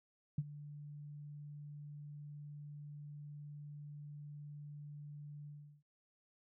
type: tone with ADSR envelope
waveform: sine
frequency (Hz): 146.83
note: D3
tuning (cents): 0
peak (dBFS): -30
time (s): 0.38-5.83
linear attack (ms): 4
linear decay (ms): 41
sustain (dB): -17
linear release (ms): 360
effects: none